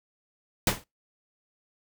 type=noise with exponential decay; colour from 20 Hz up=pink; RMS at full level=-19 dBFS; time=0.67-0.84 s; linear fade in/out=2 ms; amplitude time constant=36 ms; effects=noise-tail reverb RT60 0.2 s tail -23 dB re dry